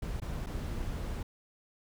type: noise with dropouts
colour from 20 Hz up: brown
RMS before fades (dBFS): -36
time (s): 0.02-1.23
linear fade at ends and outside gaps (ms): 5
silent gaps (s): 0.201-0.218 / 0.463-0.468
effects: none